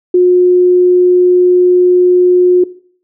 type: tone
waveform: sine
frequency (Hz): 360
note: F#4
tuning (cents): -47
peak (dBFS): -4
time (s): 0.14-2.64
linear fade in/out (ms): 5
effects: noise-tail reverb RT60 0.5 s tail -18 dB re dry